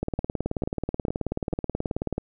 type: two click trains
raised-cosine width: 2 ms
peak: -13 / -15 dBFS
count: 41 / 4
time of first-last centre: 0.03-2.181 / 0.19-1.529 s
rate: 18.6 / 2.24 Hz
effects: none